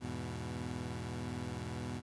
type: chord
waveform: 20% pulse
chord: E major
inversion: none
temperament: equal with one note detuned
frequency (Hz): 82.84 / 103.83 / 123.47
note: E2 / G#2 / B2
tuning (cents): +9 / 0 / 0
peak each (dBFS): -39 / -39 / -37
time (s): 0-2.02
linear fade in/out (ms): 50
effects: resampled to 24000 Hz